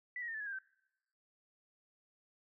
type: tone with pitch steps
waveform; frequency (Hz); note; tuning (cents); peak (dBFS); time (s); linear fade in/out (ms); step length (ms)
sine; 1975.5 / 1896.1 / 1819.9 / 1746.8 / 1676.6 / 1609.2 / 1544.6; B6 / A#6 / A#6 / A6 / G#6 / G6 / G6; 0 / +29 / -42 / -13 / +16 / +45 / -26; -39; 0.16-0.587; 2; 61
effects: noise-tail reverb RT60 0.9 s tail -24 dB re dry